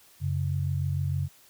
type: tone pair together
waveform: sine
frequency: 91.96 / 138.59 Hz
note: F#2 / C#3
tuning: -10 / 0 cents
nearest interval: perfect fifth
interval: 710 cents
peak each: -28 dBFS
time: 0.2-1.29 s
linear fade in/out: 50 ms
effects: white hiss -57 dBFS RMS until 1.49 s